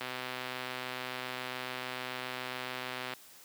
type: click train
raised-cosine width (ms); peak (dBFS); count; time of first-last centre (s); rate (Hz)
0.3; -21; 398; 0.01-3.136; 127
effects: white hiss -55 dBFS RMS until 3.44 s + high-pass 150 Hz 12 dB/octave